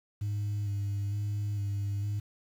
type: tone with vibrato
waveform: sine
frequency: 101.9 Hz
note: G#2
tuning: 32 cents flat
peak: -27 dBFS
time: 0.21-2.2 s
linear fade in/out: 10 ms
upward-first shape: square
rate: 1.1 Hz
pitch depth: 21 cents each way
effects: tanh soft clip ceiling -28 dBFS + 9-bit